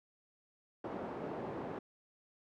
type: band-pass noise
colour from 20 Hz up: pink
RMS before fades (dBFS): -42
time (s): 0.84-1.79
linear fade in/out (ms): 5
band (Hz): 220 to 820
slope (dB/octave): 12
effects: none